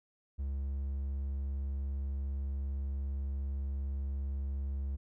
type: tone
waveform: triangle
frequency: 68.7 Hz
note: C#2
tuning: 15 cents flat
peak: -31 dBFS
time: 0.38-4.97 s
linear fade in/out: 20 ms
effects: none